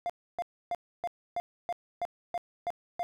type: tone bursts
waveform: triangle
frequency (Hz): 698.5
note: F5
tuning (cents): 0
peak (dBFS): -27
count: 10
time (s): 0.06-3.03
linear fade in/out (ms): 0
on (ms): 36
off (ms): 290
effects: none